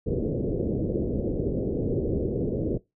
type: low-pass noise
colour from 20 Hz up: white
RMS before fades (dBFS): -27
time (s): 0.06-2.78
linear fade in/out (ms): 10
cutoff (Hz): 500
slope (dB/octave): 48
effects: noise-tail reverb RT60 0.2 s tail -21 dB re dry